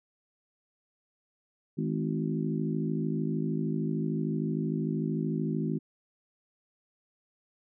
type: harmonic tone with a mistuned harmonic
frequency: 53.2 Hz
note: G#1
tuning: 42 cents sharp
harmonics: 3 / 4 / 5 / 6 / 7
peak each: -31 / -33 / -35 / -37 / -38 dBFS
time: 1.77-5.79 s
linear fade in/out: 20 ms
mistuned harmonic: 5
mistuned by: -40 cents
effects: none